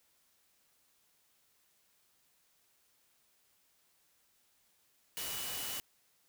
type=tone in noise; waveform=sine; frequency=2948 Hz; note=F#7; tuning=7 cents flat; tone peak=-46 dBFS; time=5.17-5.8 s; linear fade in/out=0 ms; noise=white; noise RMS=-40 dBFS; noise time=5.17-5.8 s; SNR=-9 dB; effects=white hiss -72 dBFS RMS until 6.28 s